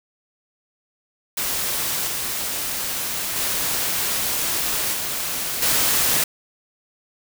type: noise with level steps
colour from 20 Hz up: white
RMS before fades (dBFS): -24 / -26 / -23 / -26 / -19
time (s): 1.37-6.24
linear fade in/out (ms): 5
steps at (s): 2.07 / 3.36 / 4.93 / 5.62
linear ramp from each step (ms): 5
effects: none